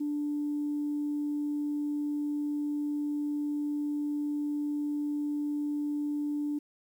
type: tone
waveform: sine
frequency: 293.7 Hz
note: D4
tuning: in tune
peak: -28 dBFS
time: 0-6.59 s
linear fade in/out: 10 ms
effects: tanh soft clip ceiling -24 dBFS + 10-bit